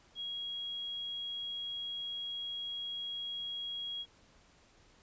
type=tone; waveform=sine; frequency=3300 Hz; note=G#7; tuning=12 cents flat; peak=-37 dBFS; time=0.15-4.06 s; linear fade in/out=50 ms; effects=pink hiss -64 dBFS RMS until 5.02 s + resampled to 16000 Hz